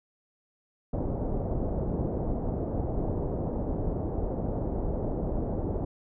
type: low-pass noise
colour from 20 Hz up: pink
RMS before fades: -30 dBFS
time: 0.93-5.85 s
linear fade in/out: 5 ms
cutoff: 670 Hz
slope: 24 dB/octave
effects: none